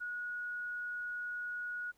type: tone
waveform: sine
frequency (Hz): 1455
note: F#6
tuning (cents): -29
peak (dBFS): -37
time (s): 0-1.92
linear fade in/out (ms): 20
effects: pink hiss -72 dBFS RMS until 1.97 s